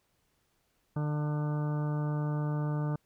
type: harmonic tone with a mistuned harmonic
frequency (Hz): 149.4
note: D3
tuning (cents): +30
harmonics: 1 / 2 / 3 / 4 / 5 / 6 / 7 / 8 / 9 / 10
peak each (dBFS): -29 / -39 / -44 / -44 / -51 / -45 / -57 / -47 / -59 / -52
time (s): 0.96-2.96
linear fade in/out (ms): 5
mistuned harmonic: 5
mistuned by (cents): -39
effects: pink hiss -74 dBFS RMS until 3.05 s